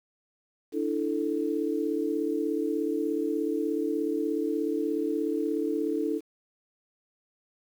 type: chord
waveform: sine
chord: D suspended second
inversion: none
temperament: just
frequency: 293.7 / 330.4 / 440.5 Hz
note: D4 / E4 / A4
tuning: 0 / +4 / +2 cents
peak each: -30 dBFS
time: 0.72-6.21 s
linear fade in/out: 50 ms
effects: 9-bit